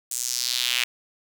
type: tone with high-pass filter sweep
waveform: sawtooth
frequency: 123.47 Hz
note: B2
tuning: in tune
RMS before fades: -26 dBFS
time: 0.11-0.84 s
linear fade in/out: 5 ms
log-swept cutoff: 8000 to 2500 Hz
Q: 2.5
effects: none

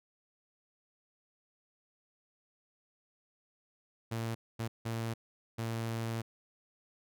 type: tone bursts at uneven times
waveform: sawtooth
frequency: 114.1 Hz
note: A#2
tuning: 37 cents flat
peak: -30 dBFS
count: 4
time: 4.11-4.35 / 4.59-4.68 / 4.85-5.14 / 5.58-6.22 s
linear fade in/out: 10 ms
effects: none

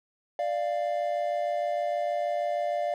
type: tone pair together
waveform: triangle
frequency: 590 / 696.4 Hz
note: D5 / F5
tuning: +8 / -5 cents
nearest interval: minor third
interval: 287 cents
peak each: -27 dBFS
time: 0.39-2.94 s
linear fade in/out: 2 ms
effects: none

